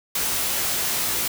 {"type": "noise with comb filter", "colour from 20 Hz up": "white", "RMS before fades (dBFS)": -24, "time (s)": [0.15, 1.28], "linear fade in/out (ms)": 5, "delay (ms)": 18, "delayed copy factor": 0.75, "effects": []}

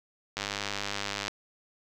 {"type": "click train", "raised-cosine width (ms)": 0.2, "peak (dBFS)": -14, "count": 93, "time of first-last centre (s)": [0.37, 1.281], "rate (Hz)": 101, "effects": []}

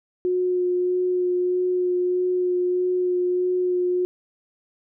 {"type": "tone with vibrato", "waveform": "sine", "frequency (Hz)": 361.4, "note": "F#4", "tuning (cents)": -41, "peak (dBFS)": -19, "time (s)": [0.25, 4.05], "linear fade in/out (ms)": 0, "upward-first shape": "sine", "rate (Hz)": 1.6, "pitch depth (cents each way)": 12, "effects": []}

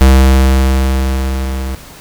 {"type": "tone with level ramp", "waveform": "square", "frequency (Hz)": 66, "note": "C2", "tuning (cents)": 16, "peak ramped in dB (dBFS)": [-3, -18], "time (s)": [0.01, 1.75], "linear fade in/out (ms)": 0, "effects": ["pink hiss -35 dBFS RMS until 2 s"]}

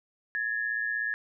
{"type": "tone pair together", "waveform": "sine", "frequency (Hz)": [1683.6, 1800], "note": ["G#6", "A6"], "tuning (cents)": [23, 39], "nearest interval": "minor second", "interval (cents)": 116, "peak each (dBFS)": [-29, -33], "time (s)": [0.35, 1.14], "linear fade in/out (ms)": 0, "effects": []}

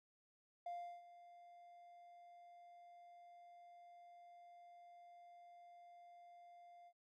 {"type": "tone with ADSR envelope", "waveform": "triangle", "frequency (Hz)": 698.5, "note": "F5", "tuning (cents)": 0, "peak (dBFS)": -40, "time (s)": [0.66, 6.93], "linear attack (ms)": 5, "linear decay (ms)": 350, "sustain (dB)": -17, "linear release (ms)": 59, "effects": ["tanh soft clip ceiling -39 dBFS"]}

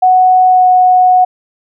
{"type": "tone with pitch glide", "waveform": "sine", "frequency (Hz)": [740, 734.5], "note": ["F#5", "F#5"], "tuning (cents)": [0, -13], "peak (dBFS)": -4, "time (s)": [0.02, 1.25], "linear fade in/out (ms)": 10, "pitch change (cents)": -13, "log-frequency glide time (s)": [0.47, 0.66], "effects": []}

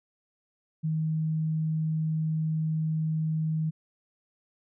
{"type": "tone", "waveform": "sine", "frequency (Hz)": 157.8, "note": "D#3", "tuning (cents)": 25, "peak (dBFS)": -25, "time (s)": [0.83, 3.71], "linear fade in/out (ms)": 20, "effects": []}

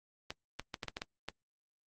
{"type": "clicks", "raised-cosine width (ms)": 0.2, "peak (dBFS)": -20, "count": 8, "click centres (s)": [0.305, 0.596, 0.742, 0.832, 0.883, 0.969, 1.019, 1.286], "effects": ["Opus 24 kbps"]}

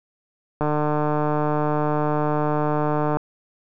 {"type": "click train", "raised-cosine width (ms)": 1, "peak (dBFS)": -9, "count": 385, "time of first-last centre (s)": [0.61, 3.17], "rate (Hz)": 150, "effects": []}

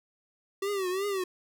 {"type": "tone with vibrato", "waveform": "square", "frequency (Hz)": 384.7, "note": "G4", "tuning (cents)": -33, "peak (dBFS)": -29, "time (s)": [0.62, 1.24], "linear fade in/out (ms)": 5, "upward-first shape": "triangle", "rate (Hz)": 2.8, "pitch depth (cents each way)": 130, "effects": []}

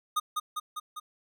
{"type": "tone with echo", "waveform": "square", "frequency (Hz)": 1232, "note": "D#6", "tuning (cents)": -17, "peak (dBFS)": -25, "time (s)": [0.16, 0.2], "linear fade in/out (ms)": 10, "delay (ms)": 200, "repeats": 4, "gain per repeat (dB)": -3, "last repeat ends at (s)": 1, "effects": []}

